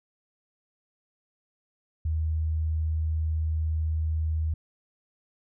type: tone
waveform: sine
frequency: 79 Hz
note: D#2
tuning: 27 cents sharp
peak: -24 dBFS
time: 2.05-4.54 s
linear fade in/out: 5 ms
effects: none